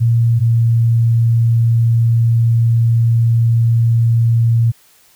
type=tone pair in turn; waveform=sine; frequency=116.54 / 115.8 Hz; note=A#2 / A#2; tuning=0 / -11 cents; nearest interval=unison; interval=11 cents; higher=first; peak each=-9 dBFS; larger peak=neither; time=0-0.4 / 0.4-4.72 s; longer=second; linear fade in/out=20 ms; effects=white hiss -50 dBFS RMS until 5.15 s